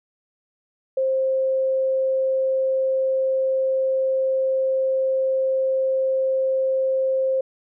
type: tone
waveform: sine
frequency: 528 Hz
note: C5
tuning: 16 cents sharp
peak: -18 dBFS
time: 0.97-7.41 s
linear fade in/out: 5 ms
effects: none